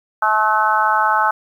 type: harmonic tone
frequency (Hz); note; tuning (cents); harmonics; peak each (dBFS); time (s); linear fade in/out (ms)
215.5; A3; -36; 3 / 4 / 5 / 6 / 7; -26 / -17 / -21 / -18 / -20; 0.22-1.31; 5
effects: 8-bit